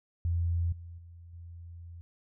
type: tone with level steps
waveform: sine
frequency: 85.2 Hz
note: F2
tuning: 42 cents flat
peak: -26 / -42 / -47 / -43 dBFS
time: 0.25-2.01 s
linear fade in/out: 0 ms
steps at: 0.72 / 0.98 / 1.33 s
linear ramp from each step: 5 ms
effects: none